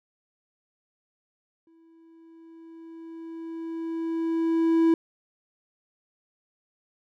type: tone with exponential growth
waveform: triangle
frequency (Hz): 328.6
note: E4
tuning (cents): -5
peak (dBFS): -14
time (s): 1.67-4.94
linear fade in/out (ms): 2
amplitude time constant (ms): 710
effects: none